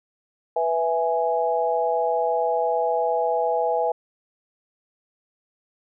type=chord; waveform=sine; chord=E major; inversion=second; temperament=equal; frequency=493.9 / 659.3 / 830.6 Hz; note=B4 / E5 / G#5; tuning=0 / 0 / 0 cents; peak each=-24 dBFS; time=0.56-3.92 s; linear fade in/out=5 ms; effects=none